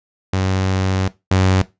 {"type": "tone pair in turn", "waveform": "sawtooth", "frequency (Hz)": [94.6, 93.95], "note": ["F#2", "F#2"], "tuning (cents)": [39, 27], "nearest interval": "unison", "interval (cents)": 12, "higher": "first", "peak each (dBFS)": [-12, -8], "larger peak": "second", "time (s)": [[0.33, 1.08], [1.31, 1.62]], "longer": "first", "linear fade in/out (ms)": 5, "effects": ["noise-tail reverb RT60 0.2 s tail -17 dB re dry", "resampled to 16000 Hz"]}